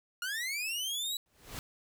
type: linear sweep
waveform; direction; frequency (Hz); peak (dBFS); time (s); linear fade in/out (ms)
sawtooth; up; 1400 to 3951; -30; 0.22-1.17; 2
type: noise with exponential growth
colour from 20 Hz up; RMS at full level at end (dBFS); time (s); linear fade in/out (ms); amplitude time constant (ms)
pink; -38; 1.26-1.59; 0; 71
effects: none